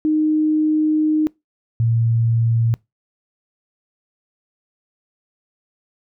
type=tone pair in turn; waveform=sine; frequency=308.5 / 115.26 Hz; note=D#4 / A#2; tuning=-15 / -19 cents; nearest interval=octave + perfect fourth; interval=1704 cents; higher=first; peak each=-14 dBFS; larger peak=neither; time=0.05-1.27 / 1.8-2.74 s; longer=first; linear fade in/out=0 ms; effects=noise-tail reverb RT60 0.2 s tail -24 dB re dry